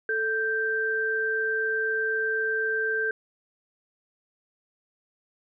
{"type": "tone pair together", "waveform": "sine", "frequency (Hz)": [440, 1568], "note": ["A4", "G6"], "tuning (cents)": [0, 0], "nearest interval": "octave + minor seventh", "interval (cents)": 2200, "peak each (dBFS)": [-29, -25], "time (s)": [0.09, 3.11], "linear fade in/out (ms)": 2, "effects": []}